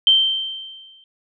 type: tone with exponential decay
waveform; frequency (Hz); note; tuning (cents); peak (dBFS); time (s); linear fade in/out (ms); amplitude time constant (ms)
sine; 3126; G7; -6; -8; 0.07-1.04; 1; 210
effects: none